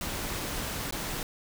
pink noise with dropouts, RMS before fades -34 dBFS, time 0.01-1.23 s, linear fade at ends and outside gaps 1 ms, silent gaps 0.909-0.924 s, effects none

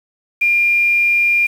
sine tone with quantisation, 2400 Hz, D7, 37 cents sharp, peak -11 dBFS, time 0.41-1.47 s, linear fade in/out 10 ms, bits 6, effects none

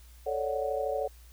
sine chord, D major seventh, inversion second, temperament equal, 440 / 554.4 / 587.3 / 740 Hz, A4 / C#5 / D5 / F#5, 0 / 0 / 0 / 0 cents, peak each -34 / -32 / -35 / -35 dBFS, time 0.26-1.08 s, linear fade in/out 10 ms, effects added 60 Hz sine -50 dBFS peak until 1.32 s + white hiss -60 dBFS RMS until 1.32 s

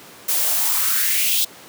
blue noise with high-pass filter sweep, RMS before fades -19 dBFS, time 0.28-1.45 s, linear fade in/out 10 ms, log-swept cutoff 420 to 3600 Hz, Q 3.7, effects pink hiss -42 dBFS RMS until 1.68 s + high-pass 200 Hz 12 dB/octave

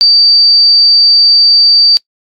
sine tone, 4634 Hz, D8, 24 cents flat, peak -3 dBFS, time 0.01-1.97 s, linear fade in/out 0 ms, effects noise-tail reverb RT60 0.1 s tail -25 dB re dry + AAC 48 kbps

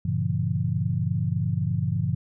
sine chord, G diminished seventh, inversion none, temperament just, 98 / 117.6 / 141.12 / 169.34 Hz, G2 / Bb2 / Db3 / Fb3, 0 / +16 / +31 / +47 cents, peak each -28 dBFS, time 0.05-2.15 s, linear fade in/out 5 ms, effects none

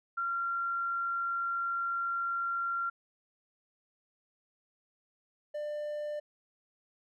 sine / triangle tone pair in turn, 1377 / 595.6 Hz, F6 / D5, -25 / +24 cents, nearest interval octave + minor third, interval 1451 cents, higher first, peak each -30 / -32 dBFS, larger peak first, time 0.17-2.9 / 5.54-6.2 s, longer first, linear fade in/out 10 ms, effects none

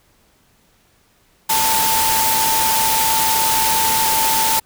sine tone in noise, 890 Hz, A5, 20 cents sharp, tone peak -18 dBFS, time 1.49-4.6 s, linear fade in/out 10 ms, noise white, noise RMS -18 dBFS, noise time 1.49-4.6 s, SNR -3 dB, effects pink hiss -57 dBFS RMS until 4.65 s

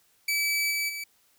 sawtooth tone with level steps, 2300 Hz, D7, 37 cents flat, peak -21 / -23 / -30 dBFS, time 0.28-1.04 s, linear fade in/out 5 ms, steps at 0.7 / 0.88 s, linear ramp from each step 20 ms, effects white hiss -65 dBFS RMS until 1.38 s

